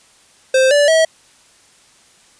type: tone with pitch steps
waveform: square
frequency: 523.3 / 580.6 / 644.3 Hz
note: C5 / D5 / E5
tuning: 0 / -20 / -40 cents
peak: -10 dBFS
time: 0.54-1.05 s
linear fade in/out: 5 ms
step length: 170 ms
effects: white hiss -50 dBFS RMS until 2.39 s + resampled to 22050 Hz